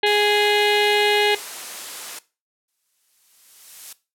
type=harmonic tone; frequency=415.3 Hz; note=G#4; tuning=in tune; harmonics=1 / 2 / 4 / 5 / 6 / 7 / 8 / 9 / 10; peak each=-19 / -22 / -25 / -26 / -27 / -27 / -28 / -29 / -29 dBFS; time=0.03-1.35 s; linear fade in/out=5 ms
type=high-pass noise; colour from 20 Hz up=white; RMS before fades=-33 dBFS; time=0.06-2.19 s; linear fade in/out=5 ms; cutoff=330 Hz; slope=12 dB/octave
type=noise with exponential growth; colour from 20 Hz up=blue; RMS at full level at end=-33 dBFS; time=2.68-3.93 s; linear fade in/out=5 ms; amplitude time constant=270 ms
effects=noise-tail reverb RT60 0.3 s tail -18 dB re dry + low-pass 12000 Hz 12 dB/octave